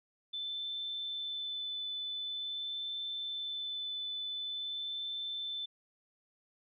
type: tone with vibrato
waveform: sine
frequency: 3520 Hz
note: A7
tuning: in tune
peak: -36 dBFS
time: 0.33-5.66 s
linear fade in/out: 10 ms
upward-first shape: sine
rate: 0.46 Hz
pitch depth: 9 cents each way
effects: none